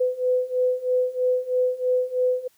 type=beating tone pair; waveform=sine; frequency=502 / 505.1 Hz; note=B4 / B4; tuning=+28 / +39 cents; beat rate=3.1 Hz; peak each=-24 / -22 dBFS; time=0-2.48 s; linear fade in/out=10 ms; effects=white hiss -62 dBFS RMS until 2.57 s